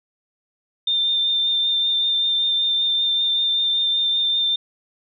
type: tone with vibrato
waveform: sine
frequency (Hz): 3597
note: A7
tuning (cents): +37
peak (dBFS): -17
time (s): 0.87-4.56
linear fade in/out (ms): 5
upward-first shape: triangle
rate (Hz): 5.2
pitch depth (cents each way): 18
effects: none